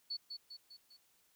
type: tone with echo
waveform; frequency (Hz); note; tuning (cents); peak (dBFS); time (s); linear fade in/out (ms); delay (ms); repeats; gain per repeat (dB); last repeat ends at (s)
sine; 4435; C#8; 0; -37; 0.1-0.17; 10; 200; 4; -5; 0.97
effects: white hiss -72 dBFS RMS until 1.35 s